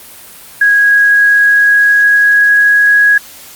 sine tone with pitch glide, 1651 to 1662.5 Hz, G#6 to G#6, -11 to +1 cents, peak -4 dBFS, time 0.61-3.18 s, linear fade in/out 5 ms, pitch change +12 cents, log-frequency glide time 0.87-2.96 s, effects white hiss -34 dBFS RMS until 3.55 s + Opus 32 kbps

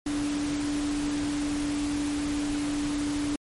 sine tone in noise, 291.6 Hz, D4, 12 cents flat, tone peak -26 dBFS, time 0.06-3.36 s, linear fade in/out 5 ms, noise pink, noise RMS -36 dBFS, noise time 0.06-3.36 s, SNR +7 dB, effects MP3 48 kbps

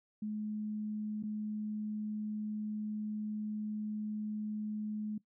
sine tone with dropouts, 212.5 Hz, G#3, 40 cents sharp, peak -35 dBFS, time 0.22-5.18 s, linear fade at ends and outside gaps 5 ms, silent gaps 1.227-1.235 s, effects noise-tail reverb RT60 0.1 s tail -18 dB re dry

